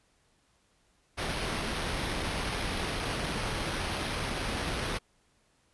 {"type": "noise with sample-and-hold", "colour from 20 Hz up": "pink", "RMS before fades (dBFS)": -33, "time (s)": [1.17, 4.99], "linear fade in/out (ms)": 20, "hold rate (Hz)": 7350, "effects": ["pink hiss -69 dBFS RMS until 5.73 s", "resampled to 24000 Hz"]}